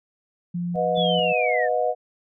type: tone with tremolo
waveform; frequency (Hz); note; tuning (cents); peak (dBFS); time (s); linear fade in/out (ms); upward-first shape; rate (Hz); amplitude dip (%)
sine; 174.61; F3; 0; -24; 0.54-1.33; 10; square; 2.3; 50
type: chord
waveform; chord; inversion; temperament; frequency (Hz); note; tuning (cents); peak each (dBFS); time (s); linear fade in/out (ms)
sine; B major; none; equal with one note detuned; 493.9 / 622.3 / 722.7; B4 / D#5 / F#5; 0 / 0 / -41; -24; 0.74-1.95; 50
type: linear sweep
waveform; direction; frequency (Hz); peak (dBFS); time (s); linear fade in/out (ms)
sine; down; 3520 to 1724; -24; 0.95-1.69; 50
effects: none